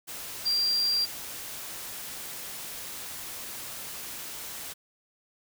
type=tone in noise; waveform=sine; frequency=4743 Hz; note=D8; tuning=16 cents sharp; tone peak=-23 dBFS; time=0.45-1.06 s; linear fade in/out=20 ms; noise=white; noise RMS=-39 dBFS; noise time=0.07-4.74 s; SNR=+13 dB; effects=none